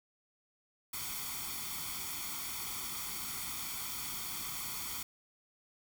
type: noise with comb filter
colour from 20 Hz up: white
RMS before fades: -40 dBFS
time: 0.93-5.03 s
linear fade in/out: 5 ms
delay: 0.89 ms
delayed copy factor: +0.75
effects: none